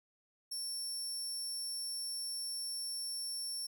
25% pulse tone, 5440 Hz, F8, 46 cents flat, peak -33 dBFS, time 0.51-3.67 s, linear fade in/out 10 ms, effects none

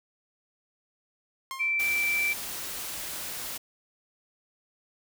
sawtooth tone with exponential decay, 1063 Hz, C6, 27 cents sharp, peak -28 dBFS, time 1.51-1.89 s, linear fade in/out 0 ms, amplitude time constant 81 ms
sine tone, 2337 Hz, D7, 9 cents flat, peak -24 dBFS, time 1.59-2.34 s, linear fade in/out 20 ms
white noise, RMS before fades -36 dBFS, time 1.79-3.58 s, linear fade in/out 10 ms
effects none

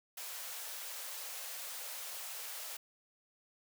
white high-pass noise, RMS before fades -44 dBFS, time 0.17-2.77 s, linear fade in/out 5 ms, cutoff 460 Hz, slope 96 dB/octave, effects none

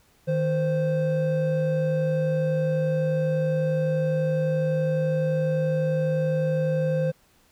triangle tone pair together, 156.1 / 520.1 Hz, D#3 / C5, +6 / -10 cents, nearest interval octave + major sixth, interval 2084 cents, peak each -22 / -22 dBFS, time 0.27-7.12 s, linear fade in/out 20 ms, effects pink hiss -61 dBFS RMS until 7.51 s

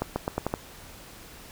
accelerating click train, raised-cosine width 1 ms, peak -12 dBFS, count 6, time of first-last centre 0.02-0.539 s, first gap 140 ms, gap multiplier 0.85, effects pink hiss -47 dBFS RMS until 1.51 s

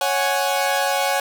sawtooth chord, C# suspended fourth, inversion none, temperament equal, 554.4 / 740 / 830.6 Hz, C#5 / F#5 / G#5, 0 / 0 / 0 cents, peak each -19 dBFS, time 0.01-1.2 s, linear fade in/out 2 ms, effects none

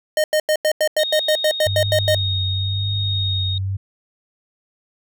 square tone bursts, 615 Hz, D#5, 20 cents flat, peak -15 dBFS, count 13, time 0.17-2.148 s, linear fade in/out 2 ms, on 70 ms, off 89 ms
sine tone with tremolo, 3725 Hz, A#7, 2 cents flat, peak -21 dBFS, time 0.99-3.58 s, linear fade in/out 2 ms, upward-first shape sine, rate 1 Hz, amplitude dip 35%
sine tone with vibrato, 97.3 Hz, G2, 12 cents flat, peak -20 dBFS, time 1.66-3.77 s, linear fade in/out 10 ms, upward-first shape triangle, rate 0.97 Hz, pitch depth 68 cents each way
effects none

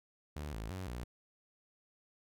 sawtooth tone with pitch steps, 74.3 / 54.3 / 93.2 / 60.6 Hz, D2 / A1 / F#2 / B1, +21 / -22 / +13 / -32 cents, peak -36 dBFS, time 0.36-1.04 s, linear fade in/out 5 ms, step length 170 ms, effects none

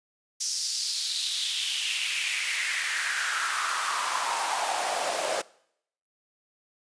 pink noise with high-pass filter sweep, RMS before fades -29 dBFS, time 0.4-5.42 s, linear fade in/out 10 ms, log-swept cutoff 5700 to 560 Hz, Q 4, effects noise-tail reverb RT60 0.7 s tail -22 dB re dry + resampled to 22050 Hz

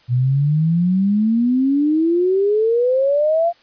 sine exponential sweep, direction up, 120 to 698.5 Hz, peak -13 dBFS, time 0.08-3.53 s, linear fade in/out 50 ms, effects white hiss -53 dBFS RMS until 3.62 s + resampled to 11025 Hz

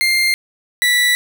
30% pulse tone pair in turn, 2108 / 1961 Hz, C7 / B6, +12 / -13 cents, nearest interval minor second, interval 125 cents, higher first, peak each -10 / -9 dBFS, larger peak second, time 0.01-0.34 / 0.82-1.15 s, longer neither, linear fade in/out 0 ms, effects none

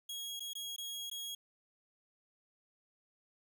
sawtooth tone with dropouts, 3301 Hz, G#7, 11 cents flat, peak -37 dBFS, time 0.09-1.35 s, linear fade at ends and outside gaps 5 ms, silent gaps 0.396-0.404 / 0.534-0.552 / 0.763-0.781 / 1.1-1.113 s, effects none

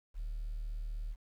sine tone, 38.05 Hz, D#1, 38 cents flat, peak -34 dBFS, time 0.14-1.16 s, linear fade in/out 50 ms, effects tanh soft clip ceiling -34 dBFS + 11-bit

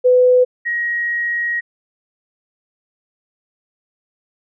sine tone pair in turn, 501 / 1891.5 Hz, B4 / A#6, +25 / +25 cents, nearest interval octave + major seventh, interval 2300 cents, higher second, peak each -8 / -17 dBFS, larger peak first, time 0.04-0.45 / 0.65-1.61 s, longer second, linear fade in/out 20 ms, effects none

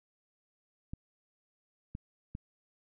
clicks, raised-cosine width 5 ms, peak -27 dBFS, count 3, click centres 0.935 / 1.951 / 2.351 s, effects none

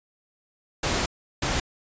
pink noise bursts at uneven times, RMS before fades -25 dBFS, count 2, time 0.83-1.06 / 1.42-1.6 s, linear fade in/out 5 ms, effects resampled to 16000 Hz

